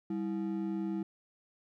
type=ring-modulated tone; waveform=triangle; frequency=261.6 Hz; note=C4; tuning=in tune; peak=-27 dBFS; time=0.1-1.03 s; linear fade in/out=5 ms; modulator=65 Hz; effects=none

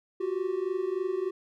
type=tone pair together; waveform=triangle; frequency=360 / 383.3 Hz; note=F#4 / G4; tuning=-47 / -39 cents; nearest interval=minor second; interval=108 cents; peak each=-29 / -28 dBFS; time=0.2-1.31 s; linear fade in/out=10 ms; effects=none

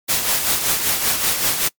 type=noise with tremolo; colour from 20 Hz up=white; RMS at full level=-17 dBFS; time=0.08-1.69 s; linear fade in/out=20 ms; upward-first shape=sine; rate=5.2 Hz; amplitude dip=50%; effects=noise-tail reverb RT60 0.1 s tail -24 dB re dry + MP3 96 kbps

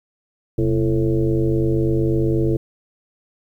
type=tone with frequency modulation; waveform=sine; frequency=232.2 Hz; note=A#3; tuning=7 cents flat; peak=-15 dBFS; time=0.58-2.57 s; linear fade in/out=5 ms; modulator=104 Hz; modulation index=2.1; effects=9-bit

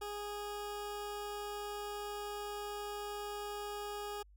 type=tone; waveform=20% pulse; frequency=412.9 Hz; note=G#4; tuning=10 cents flat; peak=-35 dBFS; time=0.01-4.23 s; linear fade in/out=10 ms; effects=added 50 Hz sine -58 dBFS peak until 4.36 s

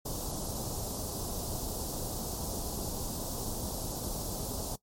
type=band-stop noise; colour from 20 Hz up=pink; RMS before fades=-36 dBFS; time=0.05-4.76 s; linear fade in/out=10 ms; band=930 to 4600 Hz; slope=24 dB/octave; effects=noise-tail reverb RT60 0.1 s tail -19 dB re dry + MP3 64 kbps

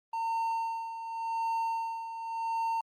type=tone with tremolo; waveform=triangle; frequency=910 Hz; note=A#5; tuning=42 cents flat; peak=-26 dBFS; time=0.13-2.81 s; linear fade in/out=5 ms; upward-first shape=sine; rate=0.88 Hz; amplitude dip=65%; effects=Opus 32 kbps

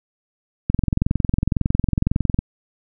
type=click train; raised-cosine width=5 ms; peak=-5 dBFS; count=38; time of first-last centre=0.7-2.389 s; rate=21.9 Hz; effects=none

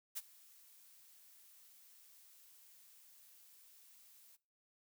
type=noise with ADSR envelope; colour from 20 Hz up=blue; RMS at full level=-40 dBFS; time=0.15-4.37 s; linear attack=24 ms; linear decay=33 ms; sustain=-23 dB; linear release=21 ms; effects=noise-tail reverb RT60 0.3 s tail -19 dB re dry

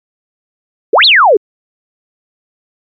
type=exponential two-way sweep; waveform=sine; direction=up then down; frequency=367.5 to 4408 to 367.5 Hz; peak=-3 dBFS; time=0.93-1.37 s; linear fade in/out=5 ms; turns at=1.05 s; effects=MP3 48 kbps

